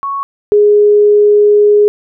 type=tone pair in turn; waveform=sine; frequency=1108.7 / 415.3 Hz; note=C#6 / G#4; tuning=0 / 0 cents; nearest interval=octave + perfect fourth; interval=1700 cents; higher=first; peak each=-15 / -4 dBFS; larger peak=second; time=0.03-0.23 / 0.52-1.88 s; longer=second; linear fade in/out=0 ms; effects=none